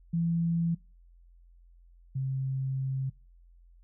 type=tone pair in turn; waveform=sine; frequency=167.9 / 133.26 Hz; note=E3 / C3; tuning=+32 / +32 cents; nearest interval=major third; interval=400 cents; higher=first; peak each=-25 / -28 dBFS; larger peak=first; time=0.13-0.75 / 2.15-3.1 s; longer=second; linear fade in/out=10 ms; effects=noise-tail reverb RT60 0.3 s tail -23 dB re dry + added 43 Hz sine -54 dBFS peak until 3.83 s